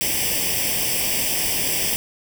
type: noise with comb filter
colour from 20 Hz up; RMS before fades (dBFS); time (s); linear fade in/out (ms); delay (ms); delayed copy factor
white; -22; 0.01-1.96; 0; 0.37; +0.9
effects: none